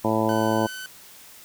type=harmonic tone; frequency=110 Hz; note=A2; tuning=in tune; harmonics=1 / 2 / 3 / 4 / 5 / 6 / 7 / 8 / 9; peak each=-30 / -26 / -26 / -30 / -27 / -29 / -32 / -29 / -30 dBFS; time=0.04-0.67 s; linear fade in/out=10 ms
type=tone; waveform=sawtooth; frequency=1515 Hz; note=F#6; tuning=40 cents sharp; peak=-30 dBFS; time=0.29-0.86 s; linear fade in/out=0 ms
effects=white hiss -47 dBFS RMS until 1.44 s